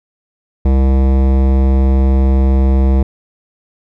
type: tone with hard clipping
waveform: sine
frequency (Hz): 66.3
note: C2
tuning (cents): +23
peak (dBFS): -10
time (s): 0.65-3.03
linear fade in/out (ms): 5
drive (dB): 17
effects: none

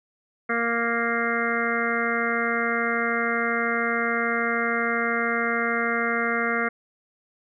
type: harmonic tone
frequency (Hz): 233.1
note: A#3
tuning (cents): 0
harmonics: 1 / 2 / 3 / 5 / 6 / 7 / 8 / 9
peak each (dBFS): -30 / -29 / -32 / -31 / -28 / -32 / -32 / -29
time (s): 0.49-6.69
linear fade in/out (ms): 10
effects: none

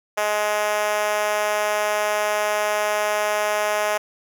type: tone with high-pass filter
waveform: 5% pulse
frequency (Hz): 210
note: G#3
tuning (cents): +19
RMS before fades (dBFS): -22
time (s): 0.17-3.98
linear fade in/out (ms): 10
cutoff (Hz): 590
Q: 3
effects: none

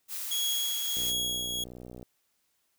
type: noise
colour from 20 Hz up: blue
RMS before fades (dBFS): -36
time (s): 0.08-1.14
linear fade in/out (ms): 50
type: tone with tremolo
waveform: sawtooth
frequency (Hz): 3322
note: G#7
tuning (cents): 0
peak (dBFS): -24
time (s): 0.31-1.64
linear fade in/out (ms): 5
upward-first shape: triangle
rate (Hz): 1.5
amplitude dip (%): 45
type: click train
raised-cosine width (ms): 2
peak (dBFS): -31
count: 66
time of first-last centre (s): 0.97-2.029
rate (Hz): 61.4
effects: white hiss -74 dBFS RMS until 2.78 s

